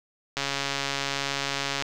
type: click train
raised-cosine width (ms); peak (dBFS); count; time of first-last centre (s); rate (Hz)
0.2; -10; 203; 0.37-1.823; 139
effects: none